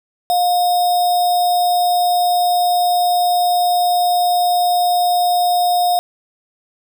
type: tone with sample-and-hold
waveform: sine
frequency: 710 Hz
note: F5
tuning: 28 cents sharp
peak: -12 dBFS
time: 0.3-5.99 s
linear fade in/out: 0 ms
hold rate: 4410 Hz
effects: none